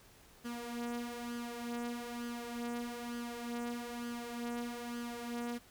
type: tone with flanger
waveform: sawtooth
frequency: 238.4 Hz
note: A#3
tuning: 39 cents sharp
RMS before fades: -41 dBFS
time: 0.44-5.59 s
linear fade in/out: 20 ms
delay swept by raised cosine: 0.63 to 4.33 ms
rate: 1.1 Hz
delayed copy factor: +0.6
effects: pink hiss -61 dBFS RMS until 5.7 s